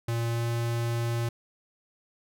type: tone with pitch glide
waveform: square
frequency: 116.54 to 117.28 Hz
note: A#2 to A#2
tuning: 0 to +11 cents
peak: -27 dBFS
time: 0.08-1.29 s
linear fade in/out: 5 ms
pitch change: +11 cents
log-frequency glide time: 0.28-0.46 s
effects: none